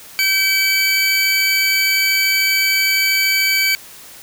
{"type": "tone pair together", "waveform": "25% pulse", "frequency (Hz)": [1547, 2294], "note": ["G6", "D7"], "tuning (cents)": [-23, -41], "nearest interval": "perfect fifth", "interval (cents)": 682, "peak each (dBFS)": [-19, -10], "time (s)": [0.19, 3.75], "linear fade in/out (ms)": 0, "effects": ["white hiss -39 dBFS RMS until 4.22 s"]}